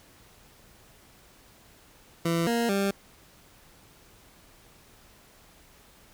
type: tone with pitch steps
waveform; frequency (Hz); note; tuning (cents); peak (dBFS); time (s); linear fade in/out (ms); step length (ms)
20% pulse; 167.5 / 234.2 / 197.8; E3 / A#3 / G3; +28 / +8 / +16; -19; 2.25-2.91; 5; 220
effects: pink hiss -56 dBFS RMS until 6.13 s